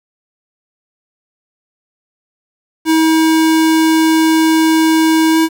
square tone with pitch glide, 320 to 322.8 Hz, D#4 to E4, +49 to -36 cents, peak -9 dBFS, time 2.85-5.49 s, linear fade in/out 50 ms, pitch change +15 cents, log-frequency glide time 5.31-5.38 s, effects 7-bit

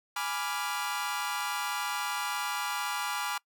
sawtooth chord, G# diminished seventh, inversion none, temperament equal, 830.6 / 987.8 / 1174.7 / 1396.9 Hz, G#5 / B5 / D6 / F6, 0 / 0 / 0 / 0 cents, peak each -33 dBFS, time 0.16-3.38 s, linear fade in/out 5 ms, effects noise-tail reverb RT60 0.1 s tail -24 dB re dry

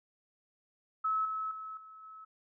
sine tone with level steps, 1295 Hz, E6, 31 cents flat, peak -28 / -33 / -40 / -49 / -47 dBFS, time 1.04-2.25 s, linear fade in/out 10 ms, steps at 1.25 / 1.51 / 1.77 / 2.03 s, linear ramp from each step 2 ms, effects none

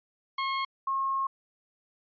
sawtooth / sine tone pair in turn, 1080 / 1080 Hz, C#6 / C#6, -45 / -45 cents, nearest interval unison, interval 0 cents, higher neither, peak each -24 / -26 dBFS, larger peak first, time 0.38-0.65 / 0.87-1.27 s, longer second, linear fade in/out 5 ms, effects resampled to 11025 Hz

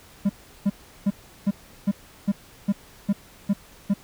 triangle tone bursts, 200.5 Hz, G3, 39 cents sharp, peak -15 dBFS, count 10, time 0.25-3.94 s, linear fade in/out 10 ms, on 45 ms, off 360 ms, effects pink hiss -50 dBFS RMS until 4.03 s

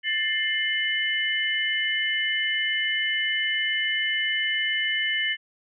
sine tone cluster, 1771 / 2110 / 2983 Hz, A6 / C7 / F#7, +11 / +14 / +13 cents, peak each -27 dBFS, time 0.03-5.37 s, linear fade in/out 50 ms, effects none

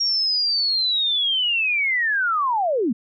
sine linear sweep, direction down, 5610 to 200.2 Hz, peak -18 dBFS, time 0-2.93 s, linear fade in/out 10 ms, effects none

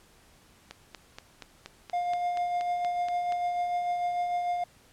click train, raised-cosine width 0.2 ms, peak -23 dBFS, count 12, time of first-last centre 0.71-3.323 s, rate 4.21 Hz
triangle tone with tremolo, 707 Hz, F5, 21 cents sharp, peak -23 dBFS, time 1.93-4.64 s, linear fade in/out 5 ms, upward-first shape triangle, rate 6.7 Hz, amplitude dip 40%
effects pink hiss -59 dBFS RMS until 4.92 s + low-pass 12000 Hz 12 dB/octave

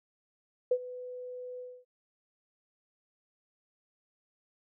sine tone with ADSR envelope, 499.1 Hz, B4, 18 cents sharp, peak -21 dBFS, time 0.71-1.85 s, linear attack 6 ms, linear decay 61 ms, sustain -18 dB, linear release 260 ms, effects none

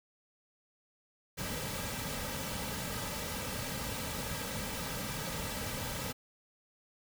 pink noise with comb filter, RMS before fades -38 dBFS, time 1.37-6.13 s, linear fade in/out 20 ms, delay 2.8 ms, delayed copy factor -0.65, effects none

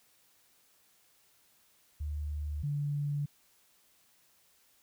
sine tone pair in turn, 74.4 / 144.9 Hz, D2 / D3, +23 / -23 cents, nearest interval octave, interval 1154 cents, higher second, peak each -33 / -30 dBFS, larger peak second, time 2-2.63 / 2.63-3.26 s, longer neither, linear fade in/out 10 ms, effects white hiss -67 dBFS RMS until 4.82 s

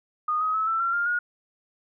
sine tone with pitch steps, 1231 / 1263.4 / 1296.7 / 1330.8 / 1365.9 / 1401.8 / 1438.8 Hz, D#6 / D#6 / E6 / E6 / F6 / F6 / F#6, -19 / +26 / -29 / +16 / -39 / +6 / -49 cents, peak -22 dBFS, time 0.28-1.19 s, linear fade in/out 5 ms, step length 130 ms, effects none

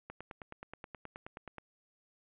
click train, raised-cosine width 0.5 ms, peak -29 dBFS, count 15, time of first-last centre 0.1-1.583 s, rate 9.44 Hz, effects resampled to 8000 Hz + 11-bit

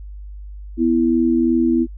sine tone pair together, 247.6 / 330.5 Hz, B3 / E4, +5 / +5 cents, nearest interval perfect fourth, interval 500 cents, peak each -16 dBFS, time 0.77-1.87 s, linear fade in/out 50 ms, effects added 50 Hz sine -31 dBFS peak until 1.97 s

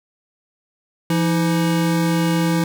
square tone pair together, 169.51 / 320 Hz, E3 / D#4, +49 / +49 cents, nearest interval major seventh, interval 1100 cents, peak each -18 / -22 dBFS, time 1.1-2.64 s, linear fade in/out 2 ms, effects none

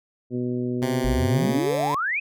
harmonic tone, 123.47 Hz, B2, in tune, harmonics 1 / 2 / 3 / 4 / 5, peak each -30 / -26 / -29 / -38 / -43 dBFS, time 0.3-1.61 s, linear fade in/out 50 ms
10% pulse tone with pitch glide, 130.81 to 145.14 Hz, C3 to D3, 0 to -20 cents, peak -17 dBFS, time 0.82-1.95 s, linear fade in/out 2 ms, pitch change +180 cents, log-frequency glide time 1.26-1.77 s
sine exponential sweep, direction up, 43.65 to 2600 Hz, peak -22 dBFS, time 1.04-2.2 s, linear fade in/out 10 ms
effects none

